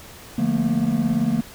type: chord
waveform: triangle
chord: Bb major seventh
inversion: first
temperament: equal with one note detuned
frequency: 146.83 / 174.61 / 220 / 237.7 Hz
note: D3 / F3 / A3 / Bb3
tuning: 0 / 0 / 0 / +34 cents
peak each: -25 / -25 / -20 / -20 dBFS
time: 0.38-1.41 s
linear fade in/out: 5 ms
effects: pink hiss -42 dBFS RMS until 1.54 s